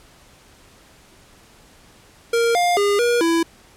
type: tone with pitch steps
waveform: square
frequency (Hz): 465.7 / 705 / 406.4 / 477.8 / 332.6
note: A#4 / F5 / G#4 / A#4 / E4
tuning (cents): -2 / +16 / -38 / +43 / +16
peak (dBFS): -16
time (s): 2.33-3.43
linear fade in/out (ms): 5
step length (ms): 220
effects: pink hiss -50 dBFS RMS until 3.76 s + low-pass 11000 Hz 12 dB/octave